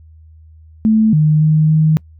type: tone with pitch steps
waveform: sine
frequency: 218.9 / 153.2 / 155 / 156.2 Hz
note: A3 / D#3 / D#3 / D#3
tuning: -9 / -27 / -6 / +7 cents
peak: -8 dBFS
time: 0.85-1.97 s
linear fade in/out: 0 ms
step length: 280 ms
effects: noise-tail reverb RT60 0.1 s tail -26 dB re dry + added 79 Hz sine -39 dBFS peak until 2.19 s